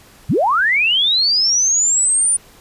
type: linear sweep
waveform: sine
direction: up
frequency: 82.41 to 9450 Hz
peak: -12 dBFS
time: 0.29-2.37 s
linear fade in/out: 10 ms
effects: pink hiss -46 dBFS RMS until 2.6 s + resampled to 32000 Hz